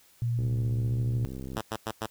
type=tone with vibrato; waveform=sine; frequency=116.9 Hz; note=A#2; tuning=5 cents sharp; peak=-25 dBFS; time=0.22-1.25 s; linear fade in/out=0 ms; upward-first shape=square; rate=1.5 Hz; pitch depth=19 cents each way
type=click train; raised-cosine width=3 ms; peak=-26 dBFS; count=79; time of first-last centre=0.39-1.579 s; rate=65.6 Hz
type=tone bursts; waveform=5% pulse; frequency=110 Hz; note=A2; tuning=in tune; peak=-19 dBFS; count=4; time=1.56-2.065 s; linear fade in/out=5 ms; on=55 ms; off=95 ms
effects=white hiss -60 dBFS RMS until 2.1 s